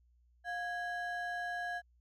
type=ring-modulated tone; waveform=triangle; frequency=1182 Hz; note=D6; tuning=11 cents sharp; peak=-31 dBFS; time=0.44-1.82 s; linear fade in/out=50 ms; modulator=474 Hz; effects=added 60 Hz sine -65 dBFS peak until 2 s

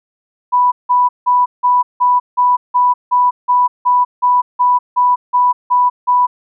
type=tone bursts; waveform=sine; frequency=987.8 Hz; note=B5; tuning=in tune; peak=-8 dBFS; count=16; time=0.52-6.27 s; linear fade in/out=20 ms; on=200 ms; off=170 ms; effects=none

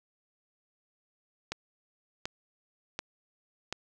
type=click train; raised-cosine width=0.2 ms; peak=-16 dBFS; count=4; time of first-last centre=1.52-3.726 s; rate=1.36 Hz; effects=none

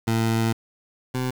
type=tone pair in turn; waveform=20% pulse; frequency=113.1 / 127.57 Hz; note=A2 / C3; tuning=+48 / -43 cents; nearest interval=major second; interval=209 cents; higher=second; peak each=-15 / -19 dBFS; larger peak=first; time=0.07-0.53 / 1.14-1.31 s; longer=first; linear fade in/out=10 ms; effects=7-bit

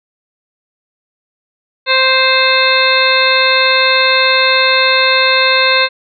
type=harmonic tone; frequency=523.3 Hz; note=C5; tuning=in tune; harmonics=1 / 2 / 3 / 4 / 5 / 7 / 8; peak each=-16 / -16 / -16 / -16 / -16 / -16 / -16 dBFS; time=1.86-5.89 s; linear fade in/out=50 ms; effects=none

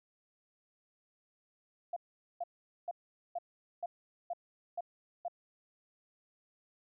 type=tone bursts; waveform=sine; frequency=695 Hz; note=F5; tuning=9 cents flat; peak=-34 dBFS; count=8; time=1.93-5.282 s; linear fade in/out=5 ms; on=34 ms; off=440 ms; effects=none

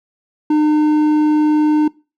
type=tone with hard clipping; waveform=sine; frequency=303.5 Hz; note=D#4; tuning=43 cents flat; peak=-12 dBFS; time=0.5-1.88 s; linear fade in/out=5 ms; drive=6 dB; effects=noise-tail reverb RT60 0.3 s tail -22 dB re dry

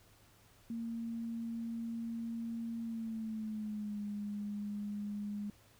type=tone with pitch glide; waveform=sine; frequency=230 to 206.1 Hz; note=A#3 to G#3; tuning=-23 to -13 cents; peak=-37 dBFS; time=0.7-5.5 s; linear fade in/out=2 ms; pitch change=-190 cents; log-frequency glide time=2.81-4.01 s; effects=added 105 Hz sine -67 dBFS peak until 5.79 s + pink hiss -65 dBFS RMS until 5.79 s

